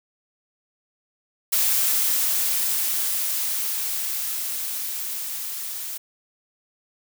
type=noise with level ramp; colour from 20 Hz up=blue; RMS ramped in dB=-20 to -32 dBFS; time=1.52-5.98 s; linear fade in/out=10 ms; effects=none